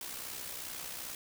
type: noise with amplitude modulation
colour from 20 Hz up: white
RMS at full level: -40 dBFS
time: 0.01-1.15 s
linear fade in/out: 2 ms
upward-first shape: sine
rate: 62.6 Hz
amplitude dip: 50%
effects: none